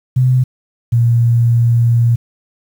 sine tone pair in turn, 127.5 / 117.6 Hz, C3 / A#2, -44 / +16 cents, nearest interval minor second, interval 140 cents, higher first, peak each -8 dBFS, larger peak neither, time 0.16-0.44 / 0.92-2.16 s, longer second, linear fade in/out 10 ms, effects 7-bit

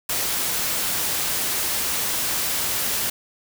white noise, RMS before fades -24 dBFS, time 0.09-3.1 s, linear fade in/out 5 ms, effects none

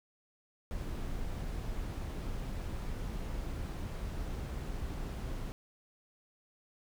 brown noise, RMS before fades -38 dBFS, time 0.71-5.52 s, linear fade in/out 0 ms, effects none

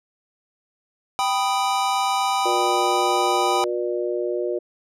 square chord, G augmented, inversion none, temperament equal, 784 / 987.8 / 1244.5 Hz, G5 / B5 / D#6, 0 / 0 / 0 cents, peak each -23 / -25 / -27 dBFS, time 1.19-3.64 s, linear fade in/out 0 ms
harmonic tone, 119.9 Hz, A#2, 49 cents sharp, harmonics 3 / 4 / 5, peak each -24 / -28 / -28 dBFS, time 2.45-4.59 s, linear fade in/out 10 ms
effects low-pass 10000 Hz 12 dB/octave

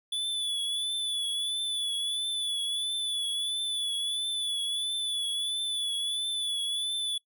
square tone with vibrato, 3450 Hz, A7, 35 cents flat, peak -29 dBFS, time 0.12-7.18 s, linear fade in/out 5 ms, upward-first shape triangle, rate 1.5 Hz, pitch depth 51 cents each way, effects noise-tail reverb RT60 0.1 s tail -23 dB re dry

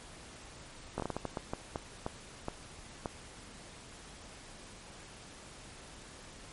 slowing click train, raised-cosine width 1 ms, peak -20 dBFS, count 13, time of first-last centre 0.98-3.058 s, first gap 18 ms, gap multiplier 1.37, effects pink hiss -51 dBFS RMS until 6.52 s + MP3 48 kbps

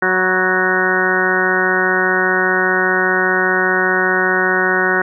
harmonic tone with a mistuned harmonic, 185 Hz, F#3, in tune, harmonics 1 / 2 / 3 / 4 / 5 / 6 / 7 / 8 / 9 / 10, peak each -26 / -19 / -26 / -24 / -26 / -24 / -28 / -17 / -24 / -19 dBFS, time 0.02-5.02 s, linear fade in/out 5 ms, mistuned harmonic 5, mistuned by +37 cents, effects none

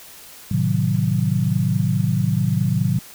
sine chord, A diminished seventh, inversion none, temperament equal, 110 / 130.81 / 155.56 / 185 Hz, A2 / C3 / Eb3 / Gb3, 0 / 0 / 0 / 0 cents, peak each -22 dBFS, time 0.51-2.99 s, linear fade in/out 5 ms, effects white hiss -42 dBFS RMS until 3.14 s

